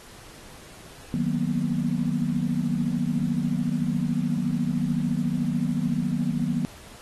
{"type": "chord", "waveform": "sine", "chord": "B major seventh", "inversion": "first", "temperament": "equal", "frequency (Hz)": [155.56, 185, 233.1, 246.9], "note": ["D#3", "F#3", "A#3", "B3"], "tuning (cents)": [0, 0, 0, 0], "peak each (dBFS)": -28, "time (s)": [1.14, 6.65], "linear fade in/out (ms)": 0, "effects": ["pink hiss -47 dBFS RMS until 7.01 s", "AAC 32 kbps"]}